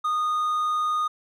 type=tone; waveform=triangle; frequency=1232 Hz; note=D#6; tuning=17 cents flat; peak=-20 dBFS; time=0.04-1.08 s; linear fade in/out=10 ms; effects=none